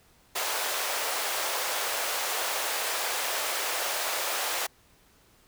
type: high-pass noise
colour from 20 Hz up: pink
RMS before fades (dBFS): -30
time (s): 0.35-4.67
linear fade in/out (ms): 10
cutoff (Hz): 520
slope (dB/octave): 24
effects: pink hiss -61 dBFS RMS until 5.47 s